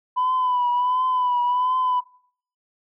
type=tone with vibrato; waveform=sine; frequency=997 Hz; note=B5; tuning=16 cents sharp; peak=-17 dBFS; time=0.16-2.01 s; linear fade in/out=20 ms; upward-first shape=triangle; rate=1.4 Hz; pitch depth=52 cents each way; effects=noise-tail reverb RT60 0.6 s tail -24 dB re dry + tanh soft clip ceiling -15 dBFS